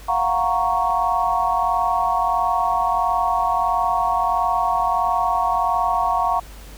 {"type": "chord", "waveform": "sine", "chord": "Gb major seventh", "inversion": "third", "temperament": "equal", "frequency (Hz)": [698.5, 740, 932.3, 1108.7], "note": ["F5", "Gb5", "Bb5", "Db6"], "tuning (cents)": [0, 0, 0, 0], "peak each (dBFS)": [-23, -23, -22, -22], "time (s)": [0.08, 6.4], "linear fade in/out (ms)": 10, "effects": ["added 50 Hz sine -38 dBFS peak until 6.77 s", "pink hiss -44 dBFS RMS until 6.77 s"]}